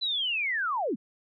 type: linear sweep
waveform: sine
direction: down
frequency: 4042 to 171.3 Hz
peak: -26 dBFS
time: 0.01-0.96 s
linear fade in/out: 20 ms
effects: none